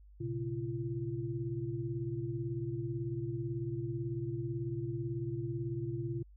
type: tone cluster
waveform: sine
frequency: 117.8 / 135.9 / 341 Hz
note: A#2 / C#3 / F4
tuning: +19 / -34 / -41 cents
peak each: -38 / -39 / -39 dBFS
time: 0.2-6.23 s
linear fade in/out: 10 ms
effects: added 50 Hz sine -54 dBFS peak until 6.36 s